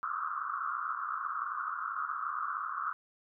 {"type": "band-pass noise", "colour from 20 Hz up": "white", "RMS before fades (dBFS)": -36, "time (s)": [0.03, 2.93], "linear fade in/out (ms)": 0, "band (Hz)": [1100, 1400], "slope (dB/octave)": 96, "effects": []}